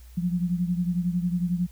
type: beating tone pair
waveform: sine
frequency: 174.61 / 185.61 Hz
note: F3 / F#3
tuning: 0 / +6 cents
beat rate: 11 Hz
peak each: -24 / -29 dBFS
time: 0.17-1.67 s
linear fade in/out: 10 ms
effects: added 60 Hz sine -44 dBFS peak until 1.71 s + white hiss -58 dBFS RMS until 1.71 s